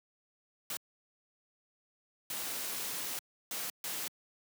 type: noise bursts at uneven times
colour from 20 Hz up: white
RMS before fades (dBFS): -38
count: 4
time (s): 0.7-0.77 / 2.3-3.19 / 3.51-3.7 / 3.84-4.08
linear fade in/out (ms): 2
effects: high-pass 150 Hz 12 dB/octave